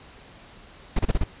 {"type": "noise bursts", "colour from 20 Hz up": "brown", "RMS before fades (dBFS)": -20, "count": 5, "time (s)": [0.96, 1.239], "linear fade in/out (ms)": 5, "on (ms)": 31, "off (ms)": 31, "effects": ["pink hiss -48 dBFS RMS until 1.4 s", "resampled to 8000 Hz"]}